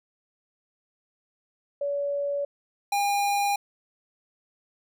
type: tone pair in turn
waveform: sine / square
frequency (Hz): 569 / 808.9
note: C#5 / G#5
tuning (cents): +45 / -46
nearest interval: tritone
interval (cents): 609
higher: second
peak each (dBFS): -25 / -23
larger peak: second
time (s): 1.81-2.45 / 2.92-3.56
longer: neither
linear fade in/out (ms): 5
effects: none